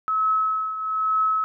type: tone with tremolo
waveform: sine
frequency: 1290 Hz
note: E6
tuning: 38 cents flat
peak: -17 dBFS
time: 0.08-1.44 s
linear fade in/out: 0 ms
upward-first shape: triangle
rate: 1.1 Hz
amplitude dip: 70%
effects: none